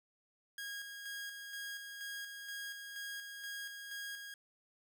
sawtooth tone with tremolo, 1636 Hz, G#6, 26 cents flat, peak -38 dBFS, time 0.58-4.34 s, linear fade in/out 2 ms, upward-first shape square, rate 2.1 Hz, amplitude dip 40%, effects none

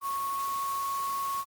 sine tone in noise, 1102 Hz, C#6, 11 cents flat, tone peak -29 dBFS, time 0.01-1.45 s, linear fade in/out 50 ms, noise white, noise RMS -42 dBFS, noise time 0.01-1.45 s, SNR +10 dB, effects Opus 32 kbps

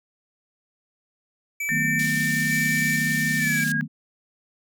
square tone with tremolo, 2308 Hz, D7, 31 cents flat, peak -26 dBFS, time 1.6-3.64 s, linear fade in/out 5 ms, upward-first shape square, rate 1.1 Hz, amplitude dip 45%
sine tone with pitch glide, 1800 to 1631.6 Hz, A6 to G#6, +39 to -31 cents, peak -23 dBFS, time 1.69-3.81 s, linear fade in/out 0 ms, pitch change -170 cents, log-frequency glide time 3.38-3.61 s
sine chord, B dominant seventh, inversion first, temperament just, 154.34 / 185.21 / 222.2 / 246.9 Hz, D#3 / F#3 / A3 / B3, -14 / +2 / +17 / 0 cents, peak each -28 / -33 / -30 / -31 dBFS, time 1.69-3.88 s, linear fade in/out 50 ms
white band-pass noise, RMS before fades -34 dBFS, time 1.99-3.72 s, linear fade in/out 2 ms, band 2900 to 10000 Hz, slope 12 dB/octave
effects none

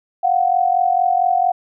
sine tone pair together, 707.6 / 752 Hz, F5 / F#5, +23 / +28 cents, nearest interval minor second, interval 105 cents, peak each -16 dBFS, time 0.23-1.52 s, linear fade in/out 10 ms, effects none

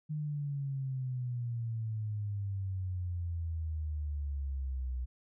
sine exponential sweep, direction down, 153.5 to 61.74 Hz, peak -33 dBFS, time 0.09-5.06 s, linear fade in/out 20 ms, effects none

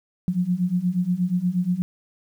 sine beating tone pair, 174.61 / 183.01 Hz, F3 / F#3, 0 / -19 cents, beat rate 8.4 Hz, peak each -24 / -22 dBFS, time 0.28-1.82 s, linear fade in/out 0 ms, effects 9-bit

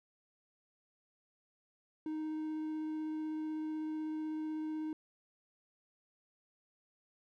triangle tone with vibrato, 311.1 Hz, D#4, in tune, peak -34 dBFS, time 2.06-4.93 s, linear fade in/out 2 ms, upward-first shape triangle, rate 16 Hz, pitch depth 8 cents each way, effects none

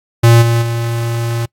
square tone with level steps, 116.8 Hz, A#2, 4 cents sharp, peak -5 / -11 / -16 dBFS, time 0.23-1.46 s, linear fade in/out 10 ms, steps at 0.41 / 0.61 s, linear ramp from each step 20 ms, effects noise-tail reverb RT60 0.1 s tail -24 dB re dry + AAC 64 kbps

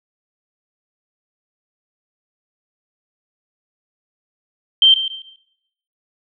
sine tone with echo, 3136 Hz, G7, in tune, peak -7 dBFS, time 4.82-4.94 s, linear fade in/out 2 ms, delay 140 ms, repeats 3, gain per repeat -12 dB, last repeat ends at 5.36 s, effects noise-tail reverb RT60 0.8 s tail -18 dB re dry

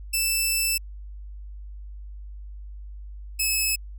10% pulse tone pair in turn, 2646 / 2589 Hz, E7 / E7, +6 / -32 cents, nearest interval unison, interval 38 cents, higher first, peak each -13 dBFS, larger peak neither, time 0.13-0.78 / 3.39-3.76 s, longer first, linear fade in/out 10 ms, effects added 50 Hz sine -36 dBFS peak until 3.98 s

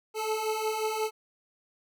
25% pulse beating tone pair, 431.3 / 436.9 Hz, A4 / A4, -35 / -12 cents, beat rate 5.6 Hz, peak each -30 / -26 dBFS, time 0.14-1.11 s, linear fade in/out 50 ms, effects none

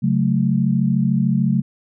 sine chord, F# minor, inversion second, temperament equal with one note detuned, 138.59 / 185 / 218.7 Hz, C#3 / F#3 / A3, 0 / 0 / -10 cents, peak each -19 dBFS, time 0.02-1.62 s, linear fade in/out 20 ms, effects none

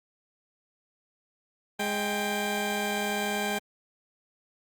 15% pulse tone pair together, 207.7 / 790.1 Hz, G#3 / G5, 0 / +13 cents, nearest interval octave + major seventh, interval 2313 cents, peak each -24 dBFS, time 1.79-3.59 s, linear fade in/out 10 ms, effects Opus 48 kbps

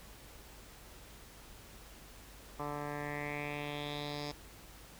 10% pulse tone with low-pass filter sweep, 146.3 Hz, D3, 6 cents flat, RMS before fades -40 dBFS, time 2.59-4.32 s, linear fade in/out 10 ms, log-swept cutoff 1200 to 5100 Hz, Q 4.2, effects added 50 Hz sine -57 dBFS peak until 4.99 s + pink hiss -55 dBFS RMS until 4.99 s

